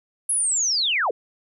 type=linear sweep; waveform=sine; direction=down; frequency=10810 to 376.1 Hz; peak=-19 dBFS; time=0.29-1.11 s; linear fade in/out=5 ms; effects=none